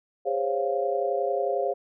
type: chord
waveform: sine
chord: Db major seventh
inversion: second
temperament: equal with one note detuned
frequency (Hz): 406.1 / 523.3 / 554.4 / 698.5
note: Ab4 / C5 / Db5 / F5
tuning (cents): -39 / 0 / 0 / 0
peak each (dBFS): -29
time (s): 0.25-1.74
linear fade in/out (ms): 20
effects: none